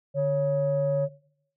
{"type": "tone pair together", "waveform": "sine", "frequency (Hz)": [146.84, 554.4], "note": ["D3", "C#5"], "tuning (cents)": [0, 0], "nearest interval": "octave + major seventh", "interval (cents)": 2300, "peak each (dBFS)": [-26, -22], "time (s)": [0.14, 1.09], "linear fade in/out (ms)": 50, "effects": ["noise-tail reverb RT60 0.7 s tail -20 dB re dry", "tanh soft clip ceiling -17 dBFS"]}